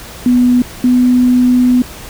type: tone pair in turn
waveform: sine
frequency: 246.9 / 249 Hz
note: B3 / B3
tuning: 0 / +14 cents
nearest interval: unison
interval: 14 cents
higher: second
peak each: -6 dBFS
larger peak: neither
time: 0.26-0.62 / 0.84-1.82 s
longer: second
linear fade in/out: 2 ms
effects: added 60 Hz sine -37 dBFS peak until 2.09 s + pink hiss -31 dBFS RMS until 2.09 s